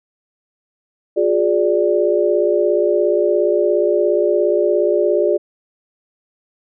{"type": "chord", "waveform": "sine", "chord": "D diminished", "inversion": "first", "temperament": "equal with one note detuned", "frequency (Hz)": [358.2, 415.3, 587.3], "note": ["F4", "Ab4", "D5"], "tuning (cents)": [44, 0, 0], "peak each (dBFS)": -17, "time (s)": [1.16, 5.38], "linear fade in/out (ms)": 20, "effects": []}